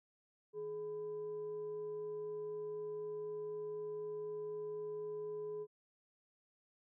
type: tone with frequency modulation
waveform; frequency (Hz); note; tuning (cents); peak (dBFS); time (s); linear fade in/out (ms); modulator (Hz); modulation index
sine; 422; G#4; +28; -40; 0.53-5.67; 50; 580; 0.23
effects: none